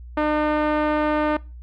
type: tone with low-pass filter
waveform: 5% pulse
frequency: 302.5 Hz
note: D#4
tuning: 49 cents flat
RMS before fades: -21 dBFS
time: 0.17-1.37 s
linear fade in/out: 5 ms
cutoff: 910 Hz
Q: 0.68
effects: noise-tail reverb RT60 0.3 s tail -22 dB re dry + added 60 Hz sine -36 dBFS peak until 1.62 s